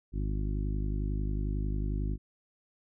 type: harmonic tone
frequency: 51.1 Hz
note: G#1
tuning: 27 cents flat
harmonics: 1 / 2 / 3 / 4 / 5 / 6 / 7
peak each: -30 / -37 / -39 / -44 / -42 / -45 / -47 dBFS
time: 0.12-2.18 s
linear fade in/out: 50 ms
effects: none